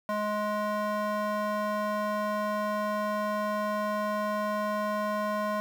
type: tone with band-pass filter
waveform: square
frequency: 210 Hz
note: G#3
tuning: 19 cents sharp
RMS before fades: -30 dBFS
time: 0.09-5.6 s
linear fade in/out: 0 ms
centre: 900 Hz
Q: 1.8
effects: 8-bit